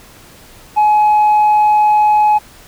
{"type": "tone with tanh clipping", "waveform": "sine", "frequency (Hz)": 845, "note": "G#5", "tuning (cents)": 30, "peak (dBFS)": -8, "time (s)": [0.76, 2.39], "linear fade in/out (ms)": 20, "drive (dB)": 1, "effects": ["pink hiss -41 dBFS RMS until 2.67 s"]}